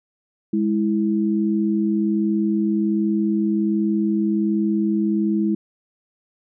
sine tone pair together, 206.6 / 327.9 Hz, G#3 / E4, -9 / -9 cents, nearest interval minor sixth, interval 800 cents, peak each -19 / -21 dBFS, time 0.53-5.55 s, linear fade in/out 5 ms, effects none

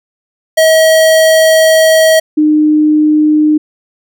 square / sine tone pair in turn, 639 / 304.5 Hz, D#5 / D#4, +46 / -37 cents, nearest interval octave + minor second, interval 1283 cents, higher first, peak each -5 dBFS, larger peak neither, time 0.57-2.2 / 2.37-3.58 s, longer first, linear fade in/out 10 ms, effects none

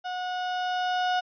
35% pulse tone with level ramp, 729 Hz, F#5, 26 cents flat, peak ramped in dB -29 to -21 dBFS, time 0.04-1.21 s, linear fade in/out 20 ms, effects resampled to 11025 Hz

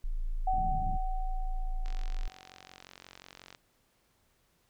sine tone, 27.7 Hz, A0, 13 cents sharp, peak -29 dBFS, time 0.04-2.28 s, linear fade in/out 0 ms
sine tone with exponential decay, 754 Hz, F#5, 32 cents sharp, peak -26 dBFS, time 0.47-2.82 s, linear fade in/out 5 ms, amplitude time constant 510 ms
white low-pass noise, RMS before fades -39 dBFS, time 0.52-0.98 s, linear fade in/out 20 ms, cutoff 170 Hz, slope 24 dB/octave
click train, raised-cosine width 0.2 ms, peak -30 dBFS, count 78, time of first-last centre 1.86-3.549 s, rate 45.6 Hz
effects pink hiss -71 dBFS RMS until 4.69 s

